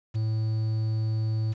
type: tone with quantisation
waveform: triangle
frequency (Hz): 110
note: A2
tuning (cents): 0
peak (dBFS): -22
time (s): 0.14-1.54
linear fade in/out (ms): 20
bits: 8
effects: resampled to 16000 Hz